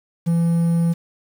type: tone with quantisation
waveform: triangle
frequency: 168.3 Hz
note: E3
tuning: 36 cents sharp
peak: -13 dBFS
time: 0.26-0.94 s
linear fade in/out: 20 ms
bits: 7
effects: none